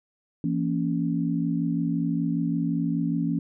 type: chord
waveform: sine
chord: A# diminished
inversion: second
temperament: just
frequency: 167.82 / 233.1 / 279.7 Hz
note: E3 / A#3 / C#4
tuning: +31 / 0 / +16 cents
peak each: -26 / -29 / -27 dBFS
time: 0.44-3.39 s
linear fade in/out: 2 ms
effects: none